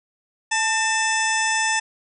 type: harmonic tone with a mistuned harmonic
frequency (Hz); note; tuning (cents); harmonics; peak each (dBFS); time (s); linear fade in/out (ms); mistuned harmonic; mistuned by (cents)
877; A5; -6; 1 / 2 / 3 / 4 / 6 / 7 / 8 / 9 / 10; -24 / -23 / -27 / -32 / -30 / -30 / -34 / -30 / -36; 0.51-1.8; 10; 2; +50
effects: none